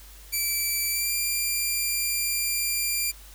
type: tone with pitch glide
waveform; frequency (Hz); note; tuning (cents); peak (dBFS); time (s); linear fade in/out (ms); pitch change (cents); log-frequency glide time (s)
5% pulse; 2324 to 2381; D7 to D7; -19 to +23; -15; 0.32-3.12; 20; +42; 0.91-1.12
effects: added 50 Hz sine -46 dBFS peak until 3.34 s + white hiss -50 dBFS RMS until 3.34 s